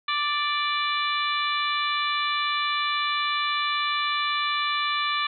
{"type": "harmonic tone with a mistuned harmonic", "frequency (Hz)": 587.3, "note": "D5", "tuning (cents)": 0, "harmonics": [2, 3, 4, 5, 6, 7], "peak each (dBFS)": [-26, -32, -30, -34, -31, -35], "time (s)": [0.08, 5.27], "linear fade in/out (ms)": 5, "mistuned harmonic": 7, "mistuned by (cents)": -42, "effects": []}